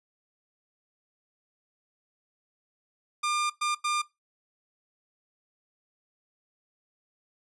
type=tone bursts at uneven times; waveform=sawtooth; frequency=1200 Hz; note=D6; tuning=37 cents sharp; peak=-22 dBFS; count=3; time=3.23-3.5 / 3.61-3.75 / 3.84-4.02 s; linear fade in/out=10 ms; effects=noise-tail reverb RT60 0.2 s tail -19 dB re dry + resampled to 24000 Hz